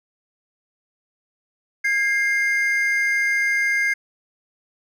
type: tone pair together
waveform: triangle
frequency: 1635 / 2109 Hz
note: G#6 / C7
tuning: -28 / +13 cents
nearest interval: major third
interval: 441 cents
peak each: -20 / -18 dBFS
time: 1.84-3.94 s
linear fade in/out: 10 ms
effects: none